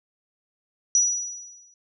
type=tone with exponential decay; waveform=sine; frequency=5860 Hz; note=F#8; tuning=18 cents flat; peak=-14 dBFS; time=0.95-1.74 s; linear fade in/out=1 ms; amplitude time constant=170 ms; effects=none